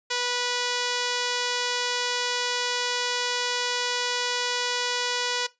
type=tone; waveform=5% pulse; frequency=490 Hz; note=B4; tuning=14 cents flat; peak=-13 dBFS; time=0.1-5.47 s; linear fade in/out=10 ms; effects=noise-tail reverb RT60 0.2 s tail -18 dB re dry + resampled to 16000 Hz